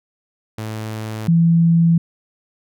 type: tone pair in turn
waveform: sawtooth / sine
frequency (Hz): 109.3 / 167.21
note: A2 / E3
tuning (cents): -11 / +25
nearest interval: perfect fifth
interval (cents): 736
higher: second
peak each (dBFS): -21 / -10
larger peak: second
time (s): 0.58-1.28 / 1.28-1.98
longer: neither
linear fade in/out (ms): 5
effects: none